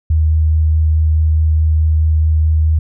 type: tone with vibrato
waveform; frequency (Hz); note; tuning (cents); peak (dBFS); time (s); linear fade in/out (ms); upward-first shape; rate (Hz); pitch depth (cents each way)
sine; 78.4; D#2; +14; -9; 0.1-2.79; 5; sine; 4.7; 9
effects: none